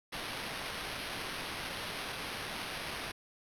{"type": "noise with sample-and-hold", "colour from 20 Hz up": "blue", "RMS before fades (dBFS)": -40, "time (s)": [0.12, 3.12], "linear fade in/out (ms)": 10, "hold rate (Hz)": 7350, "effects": ["low-pass 12000 Hz 12 dB/octave"]}